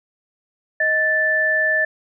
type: tone pair together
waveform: sine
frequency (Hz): 627.1 / 1760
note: D#5 / A6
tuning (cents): +13 / 0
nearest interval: octave + tritone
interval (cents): 1787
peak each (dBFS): -23 / -16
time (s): 0.8-1.85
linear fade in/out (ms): 5
effects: none